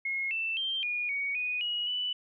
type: tone with pitch steps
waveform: sine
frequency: 2162 / 2664 / 3154 / 2442 / 2242 / 2479 / 2903 / 2974 Hz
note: C#7 / E7 / G7 / D#7 / C#7 / D#7 / F#7 / F#7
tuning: -44 / +18 / +10 / -33 / +19 / -7 / -34 / +8 cents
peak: -29 dBFS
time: 0.05-2.13 s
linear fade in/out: 5 ms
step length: 260 ms
effects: none